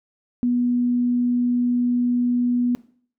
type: tone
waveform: sine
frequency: 244.1 Hz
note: B3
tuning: 20 cents flat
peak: -17 dBFS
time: 0.43-2.75 s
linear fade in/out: 0 ms
effects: noise-tail reverb RT60 0.5 s tail -19 dB re dry